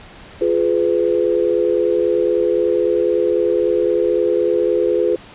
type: chord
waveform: sine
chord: F diminished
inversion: none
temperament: just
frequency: 349.2 / 419.1 / 502.9 Hz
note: F4 / Ab4 / Cb5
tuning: 0 / +16 / +31 cents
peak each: -18 dBFS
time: 0.41-5.16 s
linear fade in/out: 5 ms
effects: pink hiss -40 dBFS RMS until 5.34 s + resampled to 8000 Hz